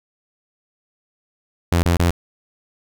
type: tone bursts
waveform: sawtooth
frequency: 86 Hz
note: F2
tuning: 26 cents flat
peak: -10 dBFS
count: 3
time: 1.72-2.106 s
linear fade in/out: 0 ms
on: 110 ms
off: 28 ms
effects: none